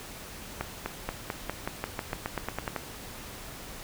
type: accelerating click train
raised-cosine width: 0.5 ms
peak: -15 dBFS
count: 15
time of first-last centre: 0.61-2.763 s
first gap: 250 ms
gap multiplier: 0.92
effects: pink hiss -43 dBFS RMS until 3.83 s